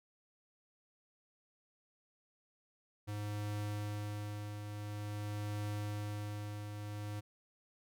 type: tone with tremolo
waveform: square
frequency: 104.2 Hz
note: G#2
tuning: 6 cents sharp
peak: -37 dBFS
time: 3.07-7.21 s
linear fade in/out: 20 ms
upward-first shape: triangle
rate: 0.48 Hz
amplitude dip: 50%
effects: none